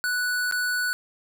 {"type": "tone with dropouts", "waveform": "square", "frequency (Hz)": 1480, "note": "F#6", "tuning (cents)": 0, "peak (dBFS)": -24, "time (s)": [0.04, 0.93], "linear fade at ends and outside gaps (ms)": 0, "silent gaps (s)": [0.512, 0.523], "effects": []}